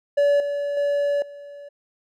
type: tone with level steps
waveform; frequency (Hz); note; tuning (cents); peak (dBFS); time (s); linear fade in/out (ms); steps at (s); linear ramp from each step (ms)
triangle; 573; D5; -43; -13 / -21 / -17 / -35; 0.17-1.69; 10; 0.4 / 0.77 / 1.22; 2
effects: none